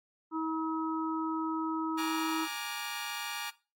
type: harmonic tone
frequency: 320.1 Hz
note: D#4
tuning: 49 cents sharp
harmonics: 1 / 3 / 4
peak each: -32 / -37 / -38 dBFS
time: 0.31-2.48 s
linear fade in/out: 50 ms
type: chord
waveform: 15% pulse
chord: Bb dominant seventh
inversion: third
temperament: equal with one note detuned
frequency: 830.6 / 932.3 / 1174.7 / 1426.3 Hz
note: Ab5 / Bb5 / D6 / F6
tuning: 0 / 0 / 0 / +36 cents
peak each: -35 dBFS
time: 1.97-3.51 s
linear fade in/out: 20 ms
effects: noise-tail reverb RT60 0.3 s tail -18 dB re dry + AAC 64 kbps